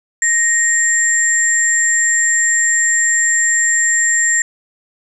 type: tone pair together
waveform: sine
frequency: 1864.7 / 7362 Hz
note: A#6 / A#8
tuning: 0 / -23 cents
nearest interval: 2 octaves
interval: 2377 cents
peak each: -14 dBFS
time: 0.22-4.42 s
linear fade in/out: 2 ms
effects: none